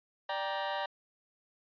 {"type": "chord", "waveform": "sawtooth", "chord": "G minor", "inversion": "second", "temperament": "just", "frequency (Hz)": [588, 784, 940.8], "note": ["D5", "G5", "Bb5"], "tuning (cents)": [2, 0, 16], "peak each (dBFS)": -33, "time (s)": [0.29, 0.86], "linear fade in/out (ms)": 5, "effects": ["resampled to 11025 Hz"]}